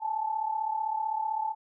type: tone pair together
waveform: sine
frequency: 844.3 / 880 Hz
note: G#5 / A5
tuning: +28 / 0 cents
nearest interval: minor second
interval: 72 cents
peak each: -33 / -29 dBFS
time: 0-1.55 s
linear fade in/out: 50 ms
effects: none